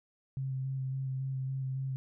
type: tone with vibrato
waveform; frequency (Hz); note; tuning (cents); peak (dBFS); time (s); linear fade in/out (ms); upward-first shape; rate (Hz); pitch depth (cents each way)
sine; 132.8; C3; +26; -32; 0.37-1.96; 0; square; 3.6; 14
effects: none